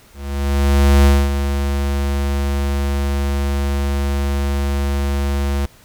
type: tone with ADSR envelope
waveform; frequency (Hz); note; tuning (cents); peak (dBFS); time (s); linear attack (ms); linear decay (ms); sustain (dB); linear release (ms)
square; 70; C#2; +18; -8; 0.13-5.66; 920; 240; -9; 5
effects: pink hiss -48 dBFS RMS until 5.84 s